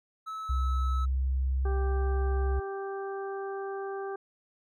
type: tone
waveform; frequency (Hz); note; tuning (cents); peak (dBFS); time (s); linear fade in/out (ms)
triangle; 1300; E6; -24; -33; 0.26-1.06; 20
type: tone with pitch glide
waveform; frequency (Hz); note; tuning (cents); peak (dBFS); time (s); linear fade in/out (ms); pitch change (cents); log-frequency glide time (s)
sine; 65.6 to 66.29; C2 to C2; +5 to +23; -25; 0.49-2.6; 10; +18; 1.77-2.03
type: harmonic tone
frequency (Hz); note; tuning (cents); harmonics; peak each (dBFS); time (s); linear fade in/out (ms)
392; G4; 0; 1 / 2 / 3 / 4; -34 / -40 / -44 / -46; 1.65-4.16; 5
effects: none